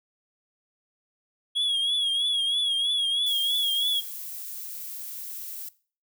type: tone with vibrato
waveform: triangle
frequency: 3322 Hz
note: G#7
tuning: in tune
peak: -21 dBFS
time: 1.55-4.01 s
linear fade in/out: 20 ms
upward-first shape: triangle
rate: 3.1 Hz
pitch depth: 75 cents each way
type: noise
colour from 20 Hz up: violet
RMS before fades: -37 dBFS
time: 3.26-5.69 s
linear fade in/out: 5 ms
effects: noise-tail reverb RT60 0.4 s tail -19 dB re dry